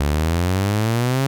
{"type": "exponential sweep", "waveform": "sawtooth", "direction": "up", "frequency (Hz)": [69.9, 138.59], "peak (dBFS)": -13, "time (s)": [0, 1.27], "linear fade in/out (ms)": 5, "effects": []}